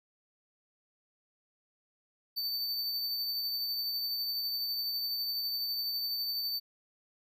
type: tone with tremolo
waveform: square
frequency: 4559 Hz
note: C#8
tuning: 48 cents sharp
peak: -31 dBFS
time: 2.36-6.6 s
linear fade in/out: 20 ms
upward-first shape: triangle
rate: 12 Hz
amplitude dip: 30%
effects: none